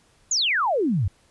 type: exponential sweep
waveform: sine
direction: down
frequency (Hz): 7200 to 84.5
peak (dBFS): -19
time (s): 0.31-1.08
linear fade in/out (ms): 5
effects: pink hiss -60 dBFS RMS until 1.3 s + resampled to 24000 Hz